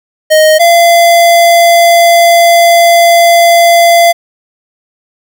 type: tone pair in turn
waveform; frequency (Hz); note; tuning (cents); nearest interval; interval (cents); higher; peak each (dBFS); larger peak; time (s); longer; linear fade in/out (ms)
square; 622.3 / 683.1; D#5 / F5; 0 / -38; major second; 162; second; -3; neither; 0.3-0.59 / 0.59-4.13; second; 20
effects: 7-bit